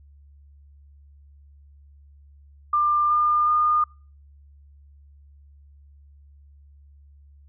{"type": "tone with pitch steps", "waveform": "sine", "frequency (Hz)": [1194, 1205.8, 1217.7], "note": ["D6", "D6", "D#6"], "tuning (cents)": [28, 45, -38], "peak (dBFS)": -17, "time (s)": [2.73, 3.84], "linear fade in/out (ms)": 5, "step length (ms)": 370, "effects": ["noise-tail reverb RT60 0.4 s tail -25 dB re dry", "added 71 Hz sine -48 dBFS peak until 7.48 s"]}